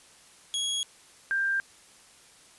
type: tone pair in turn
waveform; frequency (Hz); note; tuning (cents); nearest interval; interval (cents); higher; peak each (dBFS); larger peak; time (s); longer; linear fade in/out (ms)
sawtooth / sine; 3322 / 1586.5; G#7 / G6; 0 / +20; octave + minor second; 1280; first; -24; neither; 0.54-0.83 / 1.31-1.6; neither; 0
effects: white hiss -55 dBFS RMS until 2.58 s + resampled to 24000 Hz